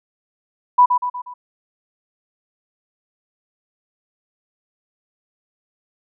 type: tone with echo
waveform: sine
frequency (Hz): 987.8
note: B5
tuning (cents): 0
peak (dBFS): -7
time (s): 0.78-0.86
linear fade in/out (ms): 10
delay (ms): 120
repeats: 4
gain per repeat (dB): -6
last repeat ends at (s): 1.34
effects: none